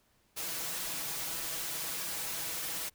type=noise with comb filter; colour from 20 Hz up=white; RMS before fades=-37 dBFS; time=0.36-2.9 s; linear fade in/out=20 ms; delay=6.1 ms; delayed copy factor=+0.7; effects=pink hiss -70 dBFS RMS until 2.94 s